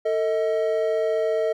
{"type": "tone pair together", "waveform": "triangle", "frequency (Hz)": [447.6, 633], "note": ["A4", "D#5"], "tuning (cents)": [30, 30], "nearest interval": "tritone", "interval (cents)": 600, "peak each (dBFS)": -21, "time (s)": [0.05, 1.53], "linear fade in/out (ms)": 10, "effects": []}